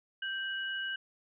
sine tone pair together, 1568 / 2928 Hz, G6 / F#7, 0 / -19 cents, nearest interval major seventh, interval 1081 cents, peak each -35 / -38 dBFS, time 0.22-0.96 s, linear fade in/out 5 ms, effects none

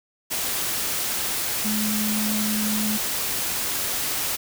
sine tone in noise, 213.1 Hz, G#3, 45 cents sharp, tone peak -24 dBFS, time 1.64-2.98 s, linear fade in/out 20 ms, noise white, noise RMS -26 dBFS, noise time 0.3-4.37 s, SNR -1 dB, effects none

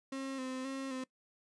35% pulse tone with vibrato, 263.8 Hz, C4, 14 cents sharp, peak -36 dBFS, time 0.12-1.04 s, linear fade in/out 5 ms, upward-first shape square, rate 1.9 Hz, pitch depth 33 cents each way, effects noise-tail reverb RT60 0.1 s tail -21 dB re dry + resampled to 22050 Hz

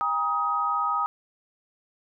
sine tone cluster, 806 / 951 / 1257 Hz, G5 / A#5 / D#6, +48 / +34 / +17 cents, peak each -31 / -30 / -24 dBFS, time 0.01-1.06 s, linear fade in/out 0 ms, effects none

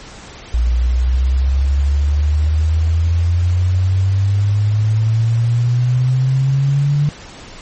sine exponential sweep, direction up, 58.27 to 147 Hz, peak -11 dBFS, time 0.54-7.09 s, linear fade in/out 0 ms, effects pink hiss -36 dBFS RMS until 7.61 s + MP3 32 kbps

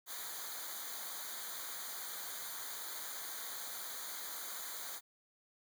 white noise with comb filter, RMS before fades -44 dBFS, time 0.06-5.01 s, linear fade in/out 50 ms, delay 0.37 ms, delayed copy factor -0.95, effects none

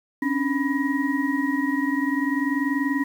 sine tone cluster, 270.5 / 290.9 / 985 / 1891 Hz, C#4 / D4 / B5 / A#6, -42 / -16 / -5 / +24 cents, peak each -24 / -25 / -32 / -29 dBFS, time 0.22-3.04 s, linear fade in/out 5 ms, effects 8-bit

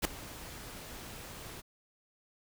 pink noise with ADSR envelope, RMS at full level -26 dBFS, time 0.02-1.62 s, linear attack 30 ms, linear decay 4 ms, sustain -20 dB, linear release 26 ms, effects none

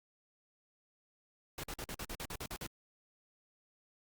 pink noise bursts, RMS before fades -42 dBFS, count 11, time 1.58-2.666 s, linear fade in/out 2 ms, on 56 ms, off 47 ms, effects Opus 48 kbps

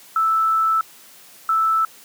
sine tone pair in turn, 1317 / 1317 Hz, E6 / E6, -2 / -2 cents, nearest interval unison, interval 0 cents, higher neither, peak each -15 dBFS, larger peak neither, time 0.16-0.81 / 1.49-1.85 s, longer first, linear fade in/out 2 ms, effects white hiss -46 dBFS RMS until 2.04 s + high-pass 150 Hz 12 dB/octave

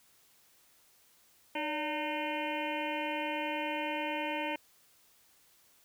harmonic tone with a mistuned harmonic, 304.9 Hz, D#4, 35 cents flat, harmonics 1 / 2 / 3 / 5 / 6 / 7 / 8 / 9 / 10, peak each -39 / -39 / -37 / -47 / -46 / -43 / -42 / -45 / -45 dBFS, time 1.55-4.56 s, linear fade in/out 5 ms, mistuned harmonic 2, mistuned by -85 cents, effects white hiss -65 dBFS RMS until 5.84 s

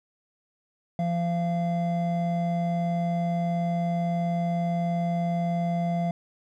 triangle tone pair together, 171.47 / 687 Hz, F3 / F5, -31 / -29 cents, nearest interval 2 octaves, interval 2402 cents, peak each -23 / -27 dBFS, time 0.99-6.11 s, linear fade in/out 2 ms, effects none

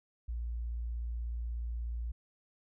sine tone, 58.27 Hz, A#1, in tune, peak -34 dBFS, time 0.28-2.12 s, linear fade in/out 10 ms, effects none

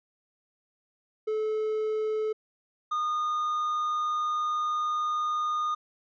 triangle tone pair in turn, 432.9 / 1224.4 Hz, A4 / D#6, -28 / -28 cents, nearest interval octave + tritone, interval 1800 cents, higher second, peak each -24 dBFS, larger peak neither, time 1.27-2.33 / 2.91-5.75 s, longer second, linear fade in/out 10 ms, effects resampled to 16000 Hz

